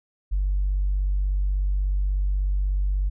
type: tone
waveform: sine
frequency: 48.22 Hz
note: G1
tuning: 28 cents flat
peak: -19 dBFS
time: 0.31-3.1 s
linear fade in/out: 20 ms
effects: tanh soft clip ceiling -16 dBFS